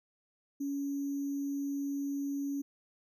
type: tone with sample-and-hold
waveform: sine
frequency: 281.1 Hz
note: C#4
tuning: 24 cents sharp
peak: -32 dBFS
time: 0.6-2.62 s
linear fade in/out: 10 ms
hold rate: 6300 Hz
effects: none

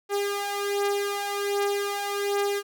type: beating tone pair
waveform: sawtooth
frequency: 403.2 / 404.5 Hz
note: G4 / G#4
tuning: +49 / -46 cents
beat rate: 1.3 Hz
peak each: -26 / -23 dBFS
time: 0.09-2.63 s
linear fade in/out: 50 ms
effects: none

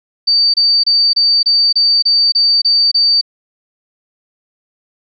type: tone bursts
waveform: sine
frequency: 4610 Hz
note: D8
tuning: 33 cents flat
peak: -8 dBFS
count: 10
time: 0.27-3.213 s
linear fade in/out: 10 ms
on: 270 ms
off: 27 ms
effects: none

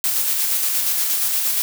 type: noise with tremolo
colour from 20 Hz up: blue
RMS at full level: -19 dBFS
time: 0.04-1.62 s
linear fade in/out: 0 ms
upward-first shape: square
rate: 8.5 Hz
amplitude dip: 25%
effects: none

